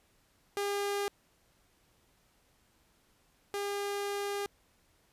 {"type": "tone pair in turn", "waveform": "sawtooth", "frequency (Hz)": [403.8, 403.8], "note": ["G#4", "G#4"], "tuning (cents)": [-49, -49], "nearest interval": "unison", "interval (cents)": 0, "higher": "neither", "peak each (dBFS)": [-27, -29], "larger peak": "first", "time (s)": [[0.57, 1.08], [3.54, 4.46]], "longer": "second", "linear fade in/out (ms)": 0, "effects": ["pink hiss -69 dBFS RMS until 5.12 s", "resampled to 32000 Hz"]}